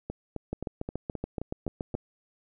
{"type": "two click trains", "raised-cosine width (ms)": 2, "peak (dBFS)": [-18, -20], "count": [11, 8], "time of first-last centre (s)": [[0.53, 1.95], [0.1, 1.942]], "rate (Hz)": [7.04, 3.8], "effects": []}